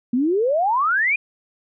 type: exponential sweep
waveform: sine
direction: up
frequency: 233.1 to 2489 Hz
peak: -16 dBFS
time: 0.13-1.16 s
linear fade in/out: 5 ms
effects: none